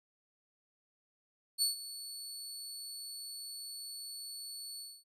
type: tone with ADSR envelope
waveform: 25% pulse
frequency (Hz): 4435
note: C#8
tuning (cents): 0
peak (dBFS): -22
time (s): 1.58-5.04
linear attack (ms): 41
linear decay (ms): 130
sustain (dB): -16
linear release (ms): 250
effects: none